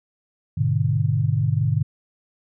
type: chord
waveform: sine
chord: G# diminished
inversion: none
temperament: just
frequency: 103.83 / 124.59 / 149.51 Hz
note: G#2 / B2 / D3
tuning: 0 / +16 / +31 cents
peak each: -22 dBFS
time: 0.57-1.83 s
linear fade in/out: 10 ms
effects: none